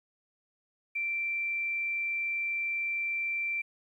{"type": "tone", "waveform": "sine", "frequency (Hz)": 2349, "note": "D7", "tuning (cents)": 0, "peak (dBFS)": -29, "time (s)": [0.95, 3.62], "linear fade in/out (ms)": 10, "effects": ["11-bit"]}